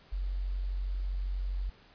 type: tone with quantisation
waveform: sine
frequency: 46.25 Hz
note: F#1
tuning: in tune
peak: -30 dBFS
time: 0.12-1.7 s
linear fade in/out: 10 ms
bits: 10
effects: pink hiss -59 dBFS RMS until 1.94 s + resampled to 11025 Hz